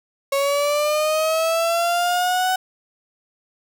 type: linear sweep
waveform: 35% pulse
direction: up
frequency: 550 to 750 Hz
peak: -16 dBFS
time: 0.32-2.56 s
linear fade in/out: 5 ms
effects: none